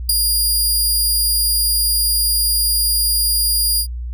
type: tone with ADSR envelope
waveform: 15% pulse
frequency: 4835 Hz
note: D8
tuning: 50 cents sharp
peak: -3 dBFS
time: 0.09-3.87 s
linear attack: 5 ms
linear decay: 12 ms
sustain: -5 dB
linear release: 78 ms
effects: added 60 Hz sine -23 dBFS peak until 4.13 s